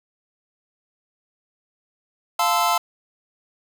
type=chord; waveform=square; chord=F major seventh; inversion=none; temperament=equal with one note detuned; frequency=698.5 / 880 / 1028.5 / 1318.5 Hz; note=F5 / A5 / C6 / E6; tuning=0 / 0 / -30 / 0 cents; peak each=-24 dBFS; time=2.39-2.78 s; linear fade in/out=5 ms; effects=none